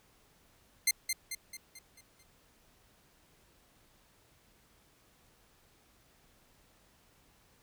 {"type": "tone with echo", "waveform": "10% pulse", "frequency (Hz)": 2093, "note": "C7", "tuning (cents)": 0, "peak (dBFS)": -15, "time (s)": [0.87, 0.91], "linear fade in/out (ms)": 5, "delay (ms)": 220, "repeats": 6, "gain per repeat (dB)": -6, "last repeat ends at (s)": 2.23, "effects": ["pink hiss -66 dBFS RMS until 7.62 s"]}